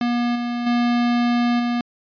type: tone with level steps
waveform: square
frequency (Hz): 240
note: B3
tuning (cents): -49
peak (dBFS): -19 / -23 / -17 / -20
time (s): 0.01-1.81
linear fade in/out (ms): 2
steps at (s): 0.35 / 0.66 / 1.59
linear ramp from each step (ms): 10
effects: resampled to 11025 Hz